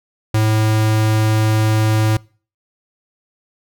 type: tone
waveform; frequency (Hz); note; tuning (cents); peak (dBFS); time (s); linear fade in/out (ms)
square; 108.9; A2; -17; -13; 0.34-2.17; 5
effects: noise-tail reverb RT60 0.4 s tail -24 dB re dry